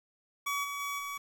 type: tone with level steps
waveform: 25% pulse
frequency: 1135 Hz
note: C#6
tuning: 41 cents sharp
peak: -27 / -32 / -30 / -33 dBFS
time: 0.46-1.18 s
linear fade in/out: 10 ms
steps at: 0.63 / 0.79 / 0.98 s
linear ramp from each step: 20 ms
effects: 9-bit